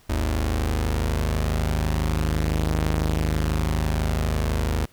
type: tone pair together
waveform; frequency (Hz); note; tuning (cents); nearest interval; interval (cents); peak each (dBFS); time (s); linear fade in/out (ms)
sawtooth; 52.06 / 78; G#1 / D#2; +5 / +5; perfect fifth; 700; -20; 0.09-4.86; 10
effects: pink hiss -56 dBFS RMS until 4.92 s